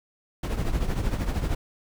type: noise with tremolo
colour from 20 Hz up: brown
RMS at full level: -23 dBFS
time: 0.43-1.55 s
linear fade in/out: 5 ms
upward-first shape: triangle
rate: 13 Hz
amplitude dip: 70%
effects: none